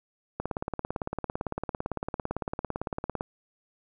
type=click train; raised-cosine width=1 ms; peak=-16 dBFS; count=51; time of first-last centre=0.4-3.209 s; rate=17.8 Hz; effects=none